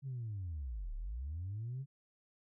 sine linear two-way sweep, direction down then up, 140 to 33.24 to 140 Hz, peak -37 dBFS, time 0.02-1.86 s, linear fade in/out 50 ms, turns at 0.94 s, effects tanh soft clip ceiling -35 dBFS

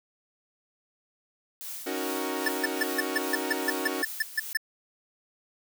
blue noise with tremolo, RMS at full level -37 dBFS, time 1.61-4.53 s, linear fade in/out 0 ms, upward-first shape triangle, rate 2.5 Hz, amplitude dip 60%
sawtooth chord, D# minor seventh, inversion third, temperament equal, 277.2 / 311.1 / 370 / 466.2 Hz, C#4 / D#4 / F#4 / A#4, 0 / 0 / 0 / 0 cents, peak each -31 / -32 / -30 / -33 dBFS, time 1.86-4.03 s, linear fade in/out 10 ms
square tone bursts, 1760 Hz, A6, in tune, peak -23 dBFS, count 13, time 2.46-4.572 s, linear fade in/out 5 ms, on 24 ms, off 150 ms
effects none

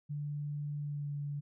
sine tone with pitch glide, 146.5 to 144.32 Hz, D3 to D3, -4 to -30 cents, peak -35 dBFS, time 0.09-1.41 s, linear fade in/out 20 ms, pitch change -26 cents, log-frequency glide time 0.79-1.12 s, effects none

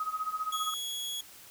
sine tone with tremolo, 1264 Hz, D#6, 27 cents sharp, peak -28 dBFS, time 0-0.74 s, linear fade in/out 2 ms, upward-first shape sine, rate 15 Hz, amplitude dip 80%
sawtooth tone, 3342 Hz, G#7, 10 cents sharp, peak -31 dBFS, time 0.52-1.21 s, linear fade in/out 5 ms
effects white hiss -52 dBFS RMS until 1.5 s

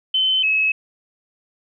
sine tone pair in turn, 3062 / 2575 Hz, G7 / E7, -41 / -41 cents, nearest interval minor third, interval 300 cents, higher first, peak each -15 dBFS, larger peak neither, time 0.14-0.43 / 0.43-0.72 s, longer neither, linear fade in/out 5 ms, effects none

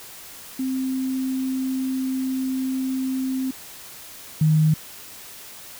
sine tone pair in turn, 261.6 / 155.55 Hz, C4 / D#3, 0 / 0 cents, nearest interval major sixth, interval 900 cents, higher first, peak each -22 / -14 dBFS, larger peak second, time 0.59-3.51 / 4.41-4.74 s, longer first, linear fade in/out 5 ms, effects white hiss -41 dBFS RMS until 5.79 s

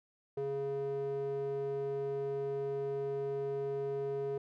square tone with band-pass filter, 138.59 Hz, C#3, in tune, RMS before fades -36 dBFS, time 0.37-4.38 s, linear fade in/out 5 ms, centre 450 Hz, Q 3.9, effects none

